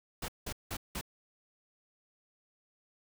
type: noise bursts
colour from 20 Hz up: pink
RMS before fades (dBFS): -38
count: 4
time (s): 0.22-1.012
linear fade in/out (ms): 5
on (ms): 63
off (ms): 180
effects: none